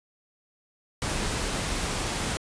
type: noise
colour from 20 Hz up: pink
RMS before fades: -29 dBFS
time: 1.02-2.37 s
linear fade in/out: 0 ms
effects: resampled to 22050 Hz